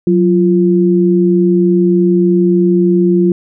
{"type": "tone pair together", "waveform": "sine", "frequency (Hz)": [183.38, 346.6], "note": ["F#3", "F4"], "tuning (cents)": [-15, -13], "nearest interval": "major seventh", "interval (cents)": 1102, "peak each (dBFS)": -10, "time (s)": [0.07, 3.32], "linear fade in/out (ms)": 2, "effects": []}